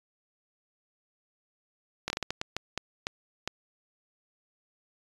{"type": "slowing click train", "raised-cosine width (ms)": 0.2, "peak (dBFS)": -13, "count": 11, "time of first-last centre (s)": [2.08, 3.476], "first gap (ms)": 21, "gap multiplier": 1.39, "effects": ["resampled to 24000 Hz"]}